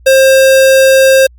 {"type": "tone", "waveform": "square", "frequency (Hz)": 532, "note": "C5", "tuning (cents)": 29, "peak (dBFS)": -4, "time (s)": [0.06, 1.27], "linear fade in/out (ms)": 10, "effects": ["added 60 Hz sine -37 dBFS peak until 1.38 s", "Opus 48 kbps"]}